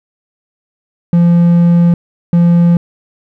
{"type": "tone bursts at uneven times", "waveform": "triangle", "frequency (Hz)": 171.9, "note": "F3", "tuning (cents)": -27, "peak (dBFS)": -3, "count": 2, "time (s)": [[1.13, 1.94], [2.33, 2.77]], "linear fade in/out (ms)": 2, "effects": []}